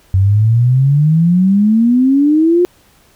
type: exponential sweep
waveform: sine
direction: up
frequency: 92.9 to 360.4 Hz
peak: -7 dBFS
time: 0.14-2.65 s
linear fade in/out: 0 ms
effects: pink hiss -50 dBFS RMS until 3.15 s